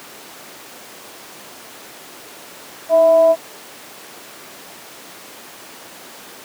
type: tone with frequency modulation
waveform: sine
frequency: 655 Hz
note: E5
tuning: 11 cents flat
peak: -8 dBFS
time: 2.89-3.36 s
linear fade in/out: 50 ms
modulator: 341 Hz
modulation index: 0.27
effects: pink hiss -37 dBFS RMS until 6.44 s + high-pass 300 Hz 12 dB/octave